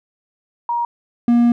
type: tone pair in turn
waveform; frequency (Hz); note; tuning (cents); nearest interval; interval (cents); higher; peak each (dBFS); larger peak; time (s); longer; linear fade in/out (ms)
sine / triangle; 947 / 237.8; A#5 / A#3; +27 / +35; 2 octaves; 2392; first; -17 / -8; second; 0.69-0.85 / 1.28-1.52; second; 2
effects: none